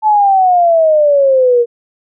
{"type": "exponential sweep", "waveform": "sine", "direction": "down", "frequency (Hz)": [874, 468], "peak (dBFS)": -6, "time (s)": [0.02, 1.66], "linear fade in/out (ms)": 50, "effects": []}